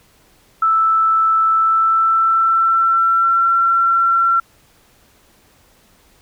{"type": "tone with pitch glide", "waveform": "sine", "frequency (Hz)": [1318.5, 1357.9], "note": ["E6", "F6"], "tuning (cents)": [0, -49], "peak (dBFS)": -11, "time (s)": [0.62, 4.4], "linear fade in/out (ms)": 5, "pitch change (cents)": 51, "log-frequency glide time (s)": [1.51, 3.5], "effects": ["pink hiss -53 dBFS RMS until 6.21 s"]}